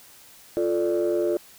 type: chord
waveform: sine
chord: D minor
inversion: first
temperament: equal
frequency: 349.2 / 440 / 587.3 Hz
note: F4 / A4 / D5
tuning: 0 / 0 / 0 cents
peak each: -22 / -26 / -25 dBFS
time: 0.57-1.37 s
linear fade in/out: 0 ms
effects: tanh soft clip ceiling -15 dBFS + white hiss -50 dBFS RMS until 1.58 s